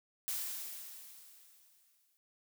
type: noise with exponential decay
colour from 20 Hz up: blue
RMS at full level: -36 dBFS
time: 0.28-2.17 s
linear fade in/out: 0 ms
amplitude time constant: 410 ms
effects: none